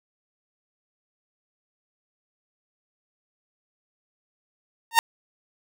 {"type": "tone with exponential growth", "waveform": "sawtooth", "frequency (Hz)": 918, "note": "A#5", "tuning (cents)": -27, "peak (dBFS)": -5, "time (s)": [4.91, 4.99], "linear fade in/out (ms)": 1, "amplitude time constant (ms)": 16, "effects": []}